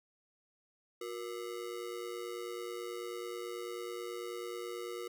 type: ring-modulated tone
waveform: square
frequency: 417.6 Hz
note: G#4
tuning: 10 cents sharp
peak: -37 dBFS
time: 1.01-5.08 s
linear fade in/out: 5 ms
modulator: 54.6 Hz
effects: none